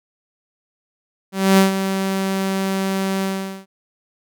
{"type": "tone with ADSR envelope", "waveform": "sawtooth", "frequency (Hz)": 192.6, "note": "G3", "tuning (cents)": -30, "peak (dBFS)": -5, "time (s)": [1.32, 3.66], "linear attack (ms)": 260, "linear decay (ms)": 130, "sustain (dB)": -10, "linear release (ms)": 430, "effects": []}